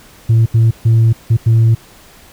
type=tone bursts at uneven times; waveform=sine; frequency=113.5 Hz; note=A#2; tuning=46 cents flat; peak=-4 dBFS; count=5; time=0.29-0.46 / 0.54-0.71 / 0.85-1.13 / 1.3-1.37 / 1.46-1.75 s; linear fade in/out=10 ms; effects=tanh soft clip ceiling -5 dBFS + pink hiss -42 dBFS RMS until 2.32 s